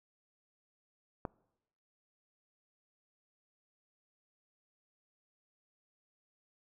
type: click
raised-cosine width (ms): 1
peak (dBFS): -22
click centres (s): 1.252
effects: noise-tail reverb RT60 0.9 s tail -24 dB re dry